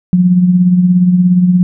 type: tone with tremolo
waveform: sine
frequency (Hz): 180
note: F#3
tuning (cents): -47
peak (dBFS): -3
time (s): 0.13-1.63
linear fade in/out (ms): 0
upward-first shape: triangle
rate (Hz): 17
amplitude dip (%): 55
effects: none